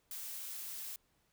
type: noise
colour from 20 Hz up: blue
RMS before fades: -44 dBFS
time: 0.11-0.96 s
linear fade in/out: 2 ms
effects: pink hiss -75 dBFS RMS until 1.32 s